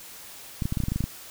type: clicks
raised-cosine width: 5 ms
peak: -14 dBFS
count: 11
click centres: 0.622 / 0.655 / 0.724 / 0.772 / 0.803 / 0.837 / 0.884 / 0.92 / 0.96 / 1.006 / 1.04 s
effects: white hiss -44 dBFS RMS until 1.3 s